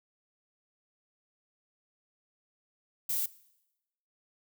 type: noise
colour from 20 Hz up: violet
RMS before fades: -31 dBFS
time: 3.09-3.26 s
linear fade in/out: 5 ms
effects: noise-tail reverb RT60 0.9 s tail -20 dB re dry